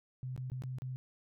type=tone with dropouts; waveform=sine; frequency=128.5 Hz; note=C3; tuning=31 cents flat; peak=-37 dBFS; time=0.23-0.96 s; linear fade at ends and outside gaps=0 ms; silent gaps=0.363-0.377 / 0.5-0.518 / 0.621-0.637 / 0.785-0.82 s; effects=none